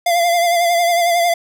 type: tone with vibrato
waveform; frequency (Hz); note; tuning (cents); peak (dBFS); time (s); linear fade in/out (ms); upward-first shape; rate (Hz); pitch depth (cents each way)
square; 690; F5; -21; -13; 0.06-1.34; 5; sine; 11; 40
effects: none